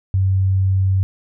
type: tone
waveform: sine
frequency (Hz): 95.4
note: G2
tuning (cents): -47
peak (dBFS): -13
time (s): 0.14-1.03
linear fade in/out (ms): 0
effects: none